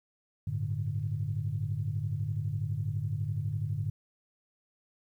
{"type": "chord", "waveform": "sine", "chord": "G suspended second", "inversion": "none", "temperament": "equal", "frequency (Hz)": [98, 110, 146.83], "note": ["G2", "A2", "D3"], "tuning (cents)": [0, 0, 0], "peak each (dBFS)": [-34, -33, -34], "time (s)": [0.47, 3.9], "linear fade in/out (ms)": 5, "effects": ["tanh soft clip ceiling -20 dBFS", "11-bit"]}